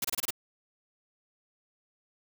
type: noise bursts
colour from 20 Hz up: white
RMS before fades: -30 dBFS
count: 6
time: 0.02-0.306 s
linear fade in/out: 5 ms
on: 26 ms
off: 26 ms
effects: none